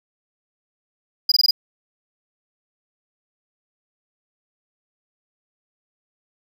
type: tone bursts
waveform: triangle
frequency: 4895 Hz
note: D#8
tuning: 29 cents flat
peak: -11 dBFS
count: 5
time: 1.29-1.51 s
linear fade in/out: 5 ms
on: 28 ms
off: 20 ms
effects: 7-bit